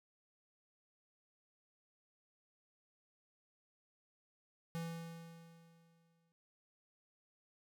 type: tone with exponential decay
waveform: square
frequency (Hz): 166.4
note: E3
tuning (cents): +17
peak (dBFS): -39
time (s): 4.75-6.32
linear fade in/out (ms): 0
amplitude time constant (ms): 340
effects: none